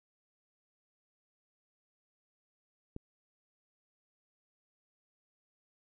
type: click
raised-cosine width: 3 ms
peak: -28 dBFS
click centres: 2.964 s
effects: none